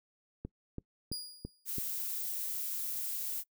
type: click train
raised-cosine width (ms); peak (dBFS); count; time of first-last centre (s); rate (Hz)
3; -26; 5; 0.45-1.783; 3
type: tone with exponential decay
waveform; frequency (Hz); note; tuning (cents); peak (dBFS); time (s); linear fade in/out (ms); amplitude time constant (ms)
sawtooth; 4868; D#8; -39; -32; 1.12-1.68; 2; 120
type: noise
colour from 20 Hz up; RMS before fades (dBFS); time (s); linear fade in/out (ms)
violet; -37; 1.65-3.44; 50
effects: noise-tail reverb RT60 0.1 s tail -24 dB re dry